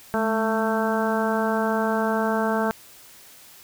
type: harmonic tone with a mistuned harmonic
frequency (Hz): 222.2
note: A3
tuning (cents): +17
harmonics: 1 / 2 / 3 / 4 / 5 / 6 / 7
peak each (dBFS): -25 / -27 / -27 / -28 / -33 / -32 / -31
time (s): 0.14-2.71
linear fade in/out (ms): 0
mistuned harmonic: 1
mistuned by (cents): -46
effects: white hiss -48 dBFS RMS until 3.63 s